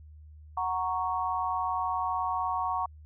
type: chord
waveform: sine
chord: F# major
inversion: none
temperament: equal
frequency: 740 / 932.3 / 1108.7 Hz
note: F#5 / A#5 / C#6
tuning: 0 / 0 / 0 cents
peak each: -32 / -32 / -31 dBFS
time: 0.57-2.86 s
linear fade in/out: 5 ms
effects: added 76 Hz sine -47 dBFS peak until 3.05 s